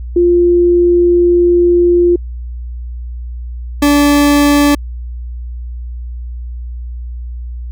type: tone pair in turn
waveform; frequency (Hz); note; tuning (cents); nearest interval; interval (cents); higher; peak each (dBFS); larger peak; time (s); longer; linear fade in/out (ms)
sine / 40% pulse; 349.2 / 289.1; F4 / D4; 0 / -27; minor third; 327; first; -6; neither; 0.16-2.16 / 3.82-4.75; first; 5
effects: added 60 Hz sine -21 dBFS peak until 7.71 s